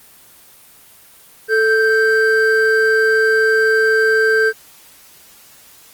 triangle tone pair together, 440 / 1568 Hz, A4 / G6, 0 / 0 cents, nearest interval octave + minor seventh, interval 2200 cents, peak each -12 dBFS, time 1.48-4.53 s, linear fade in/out 50 ms, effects white hiss -45 dBFS RMS until 5.93 s + Opus 24 kbps

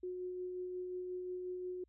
sine tone with tremolo, 363.6 Hz, F#4, 30 cents flat, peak -38 dBFS, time 0.03-1.84 s, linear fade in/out 5 ms, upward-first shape sine, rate 5.6 Hz, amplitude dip 25%, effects added 60 Hz sine -70 dBFS peak until 1.88 s

